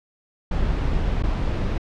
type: noise with dropouts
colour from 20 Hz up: brown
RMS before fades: -22 dBFS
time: 0.51-1.78 s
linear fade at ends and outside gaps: 5 ms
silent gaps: 1.225-1.235 s
effects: low-pass 4000 Hz 12 dB/octave